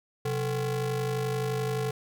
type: ring-modulated tone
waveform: square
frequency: 154.9 Hz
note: D#3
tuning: 7 cents flat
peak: -25 dBFS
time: 0.25-1.91 s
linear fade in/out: 5 ms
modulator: 284 Hz
effects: none